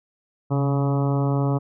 harmonic tone with a mistuned harmonic, 140.3 Hz, C#3, 21 cents sharp, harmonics 1 / 2 / 3 / 4 / 5 / 6 / 7 / 8 / 9, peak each -20 / -26 / -30 / -32 / -34 / -36 / -37 / -38 / -39 dBFS, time 0.5-1.59 s, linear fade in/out 20 ms, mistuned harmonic 1, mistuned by -44 cents, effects none

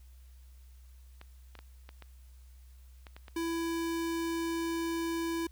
clicks, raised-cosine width 0.3 ms, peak -32 dBFS, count 8, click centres 1.214 / 1.553 / 1.59 / 1.891 / 2.023 / 3.068 / 3.165 / 3.282 s
square tone, 332.6 Hz, E4, 16 cents sharp, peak -32 dBFS, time 3.36-5.47 s, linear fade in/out 5 ms
effects added 63 Hz sine -51 dBFS peak until 5.51 s + white hiss -68 dBFS RMS until 5.51 s

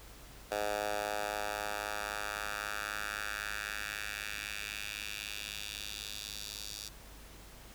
10% pulse tone with high-pass filter sweep, 103.83 Hz, G#2, in tune, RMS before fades -39 dBFS, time 0.51-6.89 s, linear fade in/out 10 ms, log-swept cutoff 620 to 4600 Hz, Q 1.9, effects added 50 Hz sine -54 dBFS peak until 7.74 s + pink hiss -54 dBFS RMS until 7.74 s

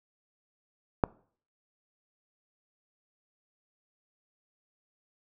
click, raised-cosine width 1 ms, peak -8 dBFS, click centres 1.038 s, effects noise-tail reverb RT60 0.5 s tail -23 dB re dry

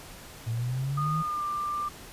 sine exponential sweep, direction up, 111.2 to 162.1 Hz, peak -27 dBFS, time 0.46-1.23 s, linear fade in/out 20 ms
sine tone with pitch glide, 1228 to 1186.9 Hz, D#6 to D6, -23 to +18 cents, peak -28 dBFS, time 0.97-1.89 s, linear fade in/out 10 ms, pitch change -59 cents, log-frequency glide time 1.2-1.44 s
effects pink hiss -46 dBFS RMS until 2.12 s + resampled to 32000 Hz

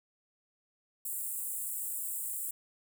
pink high-pass noise, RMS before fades -37 dBFS, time 1.05-2.51 s, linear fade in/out 5 ms, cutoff 7600 Hz, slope 96 dB/octave, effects none

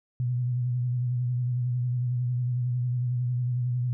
sine tone with vibrato, 123.47 Hz, B2, in tune, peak -24 dBFS, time 0.2-3.93 s, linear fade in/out 0 ms, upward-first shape sine, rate 11 Hz, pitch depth 39 cents each way, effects none

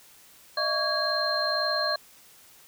sine tone cluster, 612 / 674 / 1127 / 1646 / 4176 Hz, D#5 / E5 / C#6 / G#6 / C8, -29 / +38 / +28 / -16 / -4 cents, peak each -30 / -34 / -31 / -31 / -28 dBFS, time 0.57-1.96 s, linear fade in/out 5 ms, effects white hiss -54 dBFS RMS until 2.67 s

